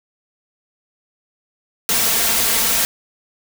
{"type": "noise with comb filter", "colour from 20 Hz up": "white", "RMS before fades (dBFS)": -17, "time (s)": [1.89, 2.85], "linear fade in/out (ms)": 0, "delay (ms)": 4.4, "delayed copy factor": 0.55, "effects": []}